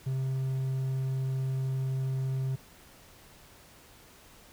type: tone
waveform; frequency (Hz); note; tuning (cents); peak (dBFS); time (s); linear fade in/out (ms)
triangle; 132.3; C3; +20; -26; 0.06-2.56; 10
effects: pink hiss -55 dBFS RMS until 4.52 s